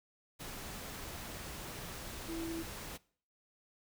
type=tone in noise; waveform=sine; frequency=329.6 Hz; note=E4; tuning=in tune; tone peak=-38 dBFS; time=2.28-2.63 s; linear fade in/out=20 ms; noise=pink; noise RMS=-45 dBFS; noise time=0.39-2.98 s; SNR=+4 dB; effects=noise-tail reverb RT60 0.5 s tail -22 dB re dry